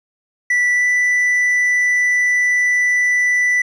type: tone with pitch glide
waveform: triangle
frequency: 1965 to 1978.7 Hz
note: B6 to B6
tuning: -9 to +3 cents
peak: -11 dBFS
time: 0.5-3.62 s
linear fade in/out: 5 ms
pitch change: +12 cents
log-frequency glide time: 0.72-0.86 s
effects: resampled to 22050 Hz